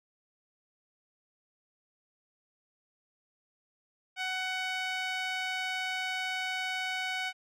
sawtooth tone with band-pass filter, 747 Hz, F#5, 16 cents sharp, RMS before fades -34 dBFS, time 4.16-7.33 s, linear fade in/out 50 ms, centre 2400 Hz, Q 1.3, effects none

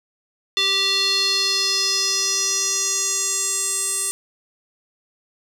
square tone with band-pass filter sweep, 389.7 Hz, G4, 10 cents flat, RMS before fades -21 dBFS, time 0.57-4.11 s, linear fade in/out 0 ms, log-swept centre 3700 to 8700 Hz, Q 4.7, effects none

